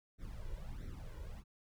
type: noise with flanger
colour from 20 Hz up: brown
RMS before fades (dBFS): -45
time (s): 0.18-1.44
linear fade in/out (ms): 50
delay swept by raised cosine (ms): 0.51 to 2.11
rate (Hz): 1.5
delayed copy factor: +0.85
effects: none